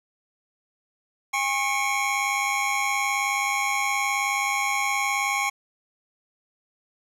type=tone cluster; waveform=square; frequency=811 / 1086 / 2178 / 2277 Hz; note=G#5 / C#6 / C#7 / C#7; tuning=-41 / -36 / -31 / +46 cents; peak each=-29 dBFS; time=1.33-5.5 s; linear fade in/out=10 ms; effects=low-pass 11000 Hz 12 dB/octave + 9-bit